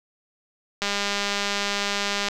click train, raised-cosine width 0.2 ms, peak -8 dBFS, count 297, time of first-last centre 0.82-2.285 s, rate 202 Hz, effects none

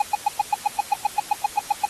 triangle tone bursts, 830.6 Hz, G#5, in tune, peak -12 dBFS, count 15, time 0-1.855 s, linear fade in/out 5 ms, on 21 ms, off 110 ms, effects white hiss -38 dBFS RMS until 1.89 s + AAC 32 kbps

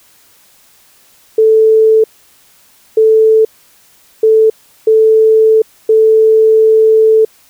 sine tone bursts at uneven times, 440 Hz, A4, in tune, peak -4 dBFS, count 5, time 1.38-2.04 / 2.97-3.45 / 4.23-4.5 / 4.87-5.62 / 5.89-7.25 s, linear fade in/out 5 ms, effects white hiss -47 dBFS RMS until 7.49 s

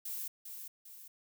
violet noise with echo, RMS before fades -40 dBFS, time 0.05-0.28 s, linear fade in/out 5 ms, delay 400 ms, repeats 2, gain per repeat -6 dB, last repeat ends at 1.08 s, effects none

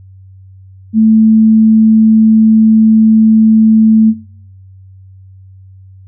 sine tone, 220 Hz, A3, in tune, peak -4 dBFS, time 0.93-4.14 s, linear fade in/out 50 ms, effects noise-tail reverb RT60 0.7 s tail -25 dB re dry + added 95 Hz sine -34 dBFS peak until 6.07 s

